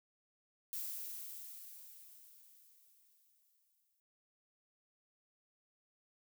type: noise with exponential decay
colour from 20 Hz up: violet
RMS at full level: -41 dBFS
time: 0.73-4 s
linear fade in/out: 0 ms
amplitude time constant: 710 ms
effects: noise-tail reverb RT60 0.6 s tail -24 dB re dry